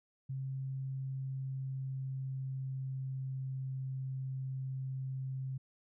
sine tone with pitch glide, 133.6 to 132.22 Hz, C3 to C3, +36 to +19 cents, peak -36 dBFS, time 0.29-5.58 s, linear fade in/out 10 ms, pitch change -17 cents, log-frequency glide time 0.79-3.79 s, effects none

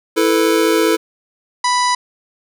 square chord, E suspended fourth, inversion none, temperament just, 329.6 / 439.5 / 494.4 Hz, E4 / A4 / B4, 0 / -2 / +2 cents, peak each -16 / -16 / -20 dBFS, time 0.16-0.97 s, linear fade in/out 20 ms
harmonic tone, 988 Hz, B5, in tune, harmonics 1 / 2 / 3 / 4 / 5 / 6 / 7 / 9 / 10, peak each -14 / -22 / -32 / -25 / -24 / -28 / -30 / -33 / -34 dBFS, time 1.64-1.95 s, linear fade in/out 5 ms
effects none

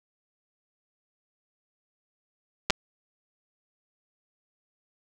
clicks, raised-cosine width 0.2 ms, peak -4 dBFS, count 2, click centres 2.7 / 2.705 s, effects none

